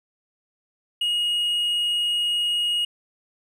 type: tone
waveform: triangle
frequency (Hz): 2879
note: F#7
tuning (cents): -48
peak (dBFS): -19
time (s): 1.01-2.85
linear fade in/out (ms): 5
effects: none